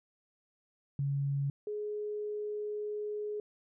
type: tone pair in turn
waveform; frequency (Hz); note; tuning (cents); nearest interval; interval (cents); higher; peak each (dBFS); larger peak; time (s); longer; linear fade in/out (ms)
sine; 140 / 419.5; C#3 / G#4; +18 / +17; octave + perfect fifth; 1899; second; -29 / -34; first; 0.99-1.5 / 1.67-3.4; second; 2
effects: none